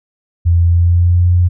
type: tone with pitch glide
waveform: sine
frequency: 85.4 to 88.56 Hz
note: F2 to F2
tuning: -38 to +25 cents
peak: -7 dBFS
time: 0.45-1.49 s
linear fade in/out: 20 ms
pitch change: +63 cents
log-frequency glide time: 0.66-1.28 s
effects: none